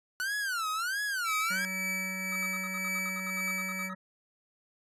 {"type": "tone with vibrato", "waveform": "45% pulse", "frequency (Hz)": 1457, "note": "F#6", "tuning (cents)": -27, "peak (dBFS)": -30, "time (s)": [0.2, 1.65], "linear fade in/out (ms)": 0, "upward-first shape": "sine", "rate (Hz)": 1.5, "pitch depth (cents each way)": 250}
{"type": "tone with tremolo", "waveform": "45% pulse", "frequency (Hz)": 2300, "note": "D7", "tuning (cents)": -37, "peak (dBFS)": -30, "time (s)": [1.24, 3.9], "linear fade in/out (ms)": 50, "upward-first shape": "triangle", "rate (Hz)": 1.9, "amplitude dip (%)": 50}
{"type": "harmonic tone", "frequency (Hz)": 188.4, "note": "F#3", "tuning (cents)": 32, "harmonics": [1, 3, 5, 7, 9, 10], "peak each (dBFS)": [-39, -48, -52, -49, -49, -48], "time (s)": [1.5, 3.95], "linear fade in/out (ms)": 10}
{"type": "tone bursts", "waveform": "triangle", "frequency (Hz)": 1271, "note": "D#6", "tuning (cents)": 36, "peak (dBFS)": -37, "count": 16, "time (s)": [2.32, 3.933], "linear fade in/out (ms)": 2, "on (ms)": 38, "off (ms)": 67}
{"effects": ["resampled to 32000 Hz"]}